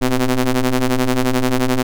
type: ring-modulated tone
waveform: sawtooth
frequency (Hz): 126.3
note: B2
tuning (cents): +39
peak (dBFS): -7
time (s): 0.01-1.83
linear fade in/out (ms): 10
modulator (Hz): 132
effects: none